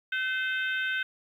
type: harmonic tone with a mistuned harmonic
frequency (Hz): 520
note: C5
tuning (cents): -11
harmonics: 3 / 4 / 5 / 6 / 7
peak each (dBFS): -28 / -40 / -36 / -39 / -41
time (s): 0.12-1.03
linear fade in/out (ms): 5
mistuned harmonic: 3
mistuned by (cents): -31
effects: 10-bit